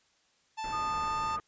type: tone with pitch glide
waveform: 45% pulse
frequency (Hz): 880 to 886.1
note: A5 to A5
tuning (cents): 0 to +12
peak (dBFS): -34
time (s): 0.57-1.37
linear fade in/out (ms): 20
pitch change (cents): +12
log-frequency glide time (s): 0.96-1.25
type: low-pass noise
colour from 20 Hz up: pink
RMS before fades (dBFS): -45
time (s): 0.64-1.4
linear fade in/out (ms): 0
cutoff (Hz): 2000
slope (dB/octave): 24
type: tone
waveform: sine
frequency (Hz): 1229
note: D#6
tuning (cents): -22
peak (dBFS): -31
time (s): 0.72-1.4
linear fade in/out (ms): 20
effects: white hiss -69 dBFS RMS until 1.47 s + resampled to 16000 Hz